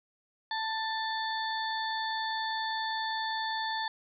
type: harmonic tone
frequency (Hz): 885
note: A5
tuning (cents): +10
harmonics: 1 / 2 / 4 / 5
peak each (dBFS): -33 / -36 / -39 / -40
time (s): 0.51-3.88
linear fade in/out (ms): 2
effects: none